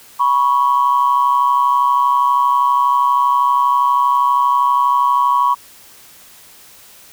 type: tone pair together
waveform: sine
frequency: 978 / 1110.5 Hz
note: B5 / C#6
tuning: -17 / +3 cents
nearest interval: major second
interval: 220 cents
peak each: -13 dBFS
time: 0.19-5.55 s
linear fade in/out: 20 ms
effects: tanh soft clip ceiling -4 dBFS + white hiss -43 dBFS RMS until 7.12 s